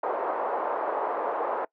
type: band-pass noise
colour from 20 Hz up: white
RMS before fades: -29 dBFS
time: 0.03-1.65 s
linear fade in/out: 5 ms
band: 430 to 990 Hz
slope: 24 dB/octave
effects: noise-tail reverb RT60 0.1 s tail -23 dB re dry